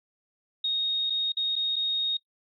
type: tone with dropouts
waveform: sine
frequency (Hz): 3729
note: A#7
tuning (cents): 0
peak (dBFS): -24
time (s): 0.64-2.17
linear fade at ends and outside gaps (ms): 5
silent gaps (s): 1.099-1.103 / 1.321-1.369 / 1.556-1.562 / 1.759-1.763
effects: noise-tail reverb RT60 0.1 s tail -24 dB re dry